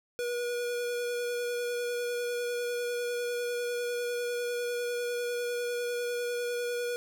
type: tone with vibrato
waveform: square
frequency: 482.8 Hz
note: B4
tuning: 39 cents flat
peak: -31 dBFS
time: 0.19-6.96 s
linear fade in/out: 0 ms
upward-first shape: sine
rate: 10 Hz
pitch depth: 12 cents each way
effects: none